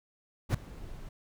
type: noise with ADSR envelope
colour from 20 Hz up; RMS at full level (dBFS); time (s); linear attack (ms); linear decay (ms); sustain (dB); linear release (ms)
brown; -22; 0.49-1.09; 53; 4; -22; 4
effects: none